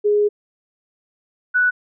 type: tone pair in turn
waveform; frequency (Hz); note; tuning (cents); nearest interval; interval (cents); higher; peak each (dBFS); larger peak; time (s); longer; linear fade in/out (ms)
sine; 415.3 / 1480; G#4 / F#6; 0 / 0; octave + minor seventh; 2200; second; -13; neither; 0.04-0.29 / 1.54-1.71; first; 20
effects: none